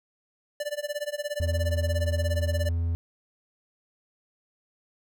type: tone with tremolo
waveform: square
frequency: 587.3 Hz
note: D5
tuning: in tune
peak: -27 dBFS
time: 0.6-2.69 s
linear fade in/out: 2 ms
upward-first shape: sine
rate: 17 Hz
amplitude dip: 95%
type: tone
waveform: triangle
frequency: 84 Hz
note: E2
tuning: 33 cents sharp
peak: -22 dBFS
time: 1.4-2.95 s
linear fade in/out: 0 ms
effects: none